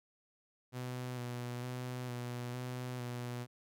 sawtooth tone with vibrato, 123.8 Hz, B2, 5 cents sharp, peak -35 dBFS, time 0.72-3.47 s, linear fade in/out 50 ms, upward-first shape square, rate 1.1 Hz, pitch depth 22 cents each way, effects none

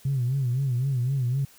sine tone with vibrato, 129.6 Hz, C3, 16 cents flat, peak -21 dBFS, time 0.05-1.45 s, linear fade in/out 5 ms, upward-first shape sine, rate 3.9 Hz, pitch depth 130 cents each way, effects tanh soft clip ceiling -18 dBFS + white hiss -54 dBFS RMS until 1.58 s

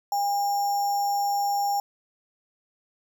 sine tone with sample-and-hold, 808 Hz, G#5, 48 cents flat, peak -22 dBFS, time 0.12-1.8 s, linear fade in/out 2 ms, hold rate 6300 Hz, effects none

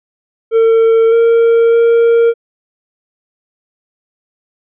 triangle tone with pitch steps, 452.5 / 461.5 / 464.3 Hz, A4 / A#4 / A#4, +48 / -17 / -7 cents, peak -4 dBFS, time 0.51-2.34 s, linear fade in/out 50 ms, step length 610 ms, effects resampled to 8000 Hz

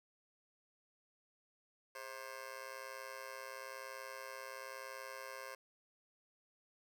15% pulse tone with amplitude modulation, 531 Hz, C5, 25 cents sharp, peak -36 dBFS, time 1.95-5.55 s, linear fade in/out 5 ms, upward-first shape sine, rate 121 Hz, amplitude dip 90%, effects none

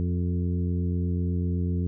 harmonic tone with a mistuned harmonic, 88 Hz, F2, 14 cents sharp, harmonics 1 / 2 / 3 / 4 / 5, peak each -25 / -29 / -35 / -39 / -42 dBFS, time 0-1.87 s, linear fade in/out 0 ms, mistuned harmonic 4, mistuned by +21 cents, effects none

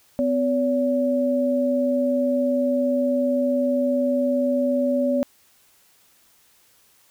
sine tone pair together, 253.7 / 569 Hz, B3 / C#5, +47 / +45 cents, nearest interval octave + major second, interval 1398 cents, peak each -21 dBFS, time 0.19-5.23 s, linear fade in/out 0 ms, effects white hiss -58 dBFS RMS until 7.1 s

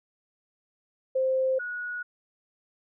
sine tone pair in turn, 523.3 / 1458.9 Hz, C5 / F#6, 0 / -25 cents, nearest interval octave + tritone, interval 1775 cents, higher second, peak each -22 / -31 dBFS, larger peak first, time 1.15-1.59 / 1.59-2.03 s, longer neither, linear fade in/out 10 ms, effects none

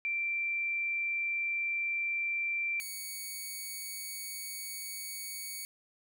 sine / 5% pulse tone pair in turn, 2352 / 2237 Hz, D7 / C#7, +2 / +15 cents, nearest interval minor second, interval 87 cents, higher first, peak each -30 / -29 dBFS, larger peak second, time 0.05-2.8 / 2.8-5.65 s, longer second, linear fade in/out 0 ms, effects none

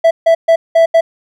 triangle tone bursts at uneven times, 660 Hz, E5, 2 cents sharp, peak -3 dBFS, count 5, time 0.04-0.11 / 0.26-0.35 / 0.48-0.56 / 0.75-0.86 / 0.94-1.01 s, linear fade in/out 10 ms, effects none

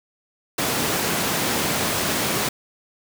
pink high-pass noise, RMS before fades -23 dBFS, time 0.58-2.49 s, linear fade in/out 5 ms, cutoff 150 Hz, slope 12 dB/octave, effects none

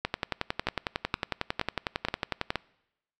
two click trains, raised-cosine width 0.3 ms, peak -11 / -11 dBFS, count 5 / 28, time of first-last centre 0.67-2.557 / 0.05-2.505 s, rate 2.12 / 11 Hz, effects noise-tail reverb RT60 0.9 s tail -24 dB re dry

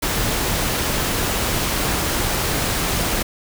pink noise, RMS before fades -21 dBFS, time 0.02-3.23 s, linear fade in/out 10 ms, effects none

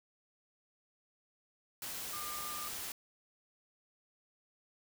sine tone in noise, 1200 Hz, D6, 37 cents sharp, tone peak -43 dBFS, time 2.13-2.68 s, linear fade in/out 2 ms, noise white, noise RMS -42 dBFS, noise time 1.82-2.92 s, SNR -4 dB, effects none

